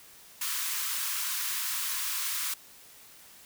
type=high-pass noise; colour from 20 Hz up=white; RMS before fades=-32 dBFS; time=0.41-2.54 s; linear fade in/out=5 ms; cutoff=950 Hz; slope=96 dB/octave; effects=white hiss -53 dBFS RMS until 3.45 s